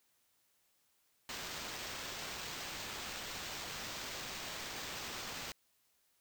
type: noise with sample-and-hold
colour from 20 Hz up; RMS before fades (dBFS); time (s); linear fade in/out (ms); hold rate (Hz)
blue; -44; 1.29-5.52; 2; 11025
effects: white hiss -75 dBFS RMS until 6.2 s